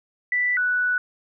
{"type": "tone pair in turn", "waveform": "sine", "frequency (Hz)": [1975.5, 1480], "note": ["B6", "F#6"], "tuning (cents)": [0, 0], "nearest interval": "perfect fourth", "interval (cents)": 500, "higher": "first", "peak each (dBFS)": -19, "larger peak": "neither", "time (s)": [[0.32, 0.57], [0.57, 0.98]], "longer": "second", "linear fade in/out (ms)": 2, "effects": []}